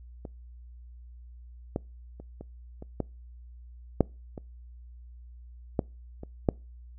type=clicks; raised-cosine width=2 ms; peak=-25 / -15 / -30 / -27 / -28 / -15 / -6 / -24 / -11 / -26 / -8 dBFS; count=11; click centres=0.252 / 1.761 / 2.2 / 2.41 / 2.824 / 3.003 / 4.007 / 4.378 / 5.792 / 6.234 / 6.488 s; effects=noise-tail reverb RT60 0.3 s tail -26 dB re dry + added 60 Hz sine -45 dBFS peak until 6.98 s